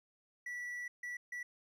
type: tone bursts at uneven times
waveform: triangle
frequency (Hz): 1953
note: B6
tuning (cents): -20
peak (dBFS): -38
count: 3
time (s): 0.46-0.88 / 1.03-1.17 / 1.32-1.43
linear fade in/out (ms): 5
effects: none